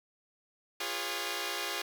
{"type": "chord", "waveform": "5% pulse", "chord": "C# dominant seventh", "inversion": "first", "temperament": "equal with one note detuned", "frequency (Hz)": [349.2, 408.4, 493.9, 554.4], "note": ["E#4", "G#4", "B4", "C#5"], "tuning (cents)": [0, -29, 0, 0], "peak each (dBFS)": [-27, -26, -32, -28], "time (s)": [0.8, 1.82], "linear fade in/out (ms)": 5, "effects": []}